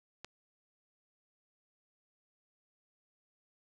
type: click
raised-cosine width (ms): 0.2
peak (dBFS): -26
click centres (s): 0.246
effects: none